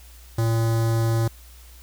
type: tone with notch filter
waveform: square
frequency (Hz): 113.9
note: A#2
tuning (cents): -40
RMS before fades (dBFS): -21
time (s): 0.38-1.28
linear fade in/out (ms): 5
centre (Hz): 2600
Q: 0.97
effects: added 60 Hz sine -44 dBFS peak until 1.82 s + white hiss -51 dBFS RMS until 1.82 s